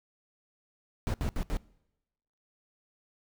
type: noise bursts at uneven times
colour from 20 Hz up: brown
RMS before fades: -30 dBFS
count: 4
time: 1.07-1.14 / 1.21-1.29 / 1.36-1.43 / 1.5-1.57 s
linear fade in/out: 0 ms
effects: noise-tail reverb RT60 0.9 s tail -23 dB re dry